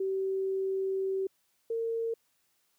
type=tone pair in turn; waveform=sine; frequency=384.1 / 456.8 Hz; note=G4 / A#4; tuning=-35 / -35 cents; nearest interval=minor third; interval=300 cents; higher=second; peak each=-28 / -29 dBFS; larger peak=first; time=0-1.27 / 1.7-2.14 s; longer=first; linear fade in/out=5 ms; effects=white hiss -73 dBFS RMS until 2.78 s + high-pass 60 Hz 12 dB/octave